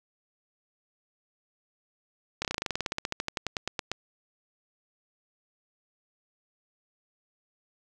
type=slowing click train; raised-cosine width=0.2 ms; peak=-12 dBFS; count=24; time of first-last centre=2.42-3.916 s; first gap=28 ms; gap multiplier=1.07; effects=none